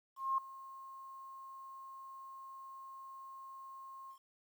sine tone with ADSR envelope, 1071 Hz, C6, 40 cents sharp, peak -29 dBFS, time 0.16-4.19 s, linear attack 220 ms, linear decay 4 ms, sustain -19 dB, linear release 89 ms, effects 11-bit

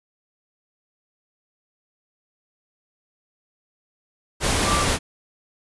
sine tone in noise, 1174 Hz, D6, 1 cent flat, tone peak -22 dBFS, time 4.64-4.86 s, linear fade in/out 50 ms, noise pink, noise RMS -21 dBFS, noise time 4.4-4.99 s, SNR -4 dB, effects resampled to 24000 Hz

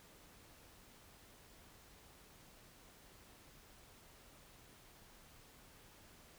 silence, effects pink hiss -62 dBFS RMS until 6.38 s

